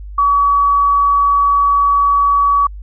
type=tone; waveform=sine; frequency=1136 Hz; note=C#6; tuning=42 cents sharp; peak=-9 dBFS; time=0.18-2.67 s; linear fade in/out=5 ms; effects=added 50 Hz sine -27 dBFS peak until 2.82 s